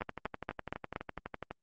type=two click trains; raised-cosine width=0.5 ms; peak=-19 / -23 dBFS; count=5 / 19; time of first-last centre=0.02-0.961 / 0.01-1.51 s; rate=4.25 / 12 Hz; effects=Opus 24 kbps